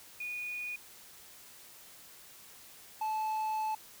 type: tone pair in turn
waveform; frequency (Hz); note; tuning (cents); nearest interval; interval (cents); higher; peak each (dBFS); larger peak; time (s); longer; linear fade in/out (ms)
sine / triangle; 2459 / 869.4; D#7 / A5; -21 / -21; octave + tritone; 1800; first; -36 / -29; second; 0.2-0.76 / 3.01-3.75; second; 5
effects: white hiss -54 dBFS RMS until 4 s